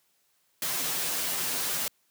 white noise with comb filter, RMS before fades -30 dBFS, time 0.62-1.88 s, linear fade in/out 2 ms, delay 9.4 ms, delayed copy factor -0.75, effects white hiss -70 dBFS RMS until 2.1 s + high-pass 100 Hz 12 dB/octave

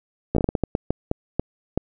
slowing click train, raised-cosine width 2 ms, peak -7 dBFS, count 13, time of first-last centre 0.35-1.776 s, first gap 14 ms, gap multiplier 1.35, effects none

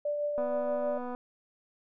sine tone with tremolo, 587.3 Hz, D5, in tune, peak -27 dBFS, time 0.05-0.98 s, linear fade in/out 5 ms, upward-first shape triangle, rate 6.3 Hz, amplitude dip 35%
click train, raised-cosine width 1 ms, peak -26 dBFS, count 191, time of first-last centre 0.38-1.149 s, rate 247 Hz
effects none

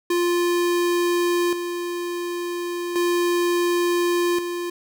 square tone with tremolo, 349.2 Hz, F4, in tune, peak -19 dBFS, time 0.1-4.7 s, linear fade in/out 5 ms, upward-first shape square, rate 0.35 Hz, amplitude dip 55%, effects none

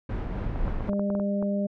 brown noise with tremolo, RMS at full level -28 dBFS, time 0.09-0.9 s, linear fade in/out 5 ms, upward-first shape sine, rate 3.9 Hz, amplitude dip 25%
clicks, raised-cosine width 1 ms, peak -21 dBFS, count 10, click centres 0.559 / 0.68 / 0.807 / 0.891 / 0.932 / 0.995 / 1.102 / 1.151 / 1.198 / 1.426 s
harmonic tone, 200.9 Hz, G3, 43 cents sharp, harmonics 1 / 2 / 3, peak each -25 / -37 / -30 dBFS, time 0.88-1.67 s, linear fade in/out 10 ms
effects low-pass 2000 Hz 12 dB/octave

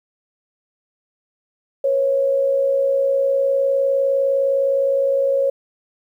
sine tone pair together, 487.3 / 547 Hz, B4 / C#5, -23 / -23 cents, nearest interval major second, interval 200 cents, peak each -25 / -15 dBFS, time 1.84-5.5 s, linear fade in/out 5 ms, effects 9-bit

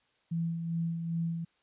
sine tone with tremolo, 166.7 Hz, E3, 20 cents sharp, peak -28 dBFS, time 0.31-1.45 s, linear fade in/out 10 ms, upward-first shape sine, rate 2.5 Hz, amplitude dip 45%, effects white hiss -71 dBFS RMS until 1.62 s + resampled to 8000 Hz

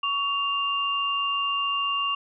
sine tone pair together, 1126.9 / 2794 Hz, C#6 / F7, +28 / 0 cents, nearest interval octave + major third, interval 1572 cents, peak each -26 dBFS, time 0.03-2.15 s, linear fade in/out 5 ms, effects none

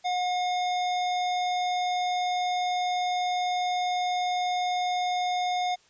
harmonic tone with a mistuned harmonic, 724 Hz, F#5, 38 cents flat, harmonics 1 / 3 / 5 / 7 / 9, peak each -25 / -37 / -36 / -44 / -46 dBFS, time 0.04-5.76 s, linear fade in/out 20 ms, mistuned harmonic 3, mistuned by -18 cents, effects white hiss -61 dBFS RMS until 5.89 s + resampled to 16000 Hz

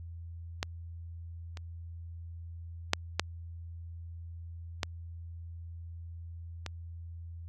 clicks, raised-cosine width 0.2 ms, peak -13 / -26 / -6 / -8 / -12 / -20 dBFS, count 6, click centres 0.629 / 1.572 / 2.934 / 3.196 / 4.832 / 6.663 s, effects added 84 Hz sine -41 dBFS peak until 7.48 s

